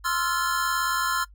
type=chord; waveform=square; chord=F major seventh; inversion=second; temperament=equal with one note detuned; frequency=1046.5 / 1318.5 / 1396.9 / 1725.8 Hz; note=C6 / E6 / F6 / A6; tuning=0 / 0 / 0 / -34 cents; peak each=-29 / -31 / -28 / -32 dBFS; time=0.04-1.25 s; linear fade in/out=20 ms; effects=noise-tail reverb RT60 0.1 s tail -20 dB re dry + added 50 Hz sine -47 dBFS peak until 1.34 s